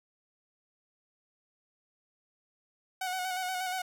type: tone with vibrato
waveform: sawtooth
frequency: 740 Hz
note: F#5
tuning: in tune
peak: -28 dBFS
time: 3.01-3.82 s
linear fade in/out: 5 ms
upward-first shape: square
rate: 8.4 Hz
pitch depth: 29 cents each way
effects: none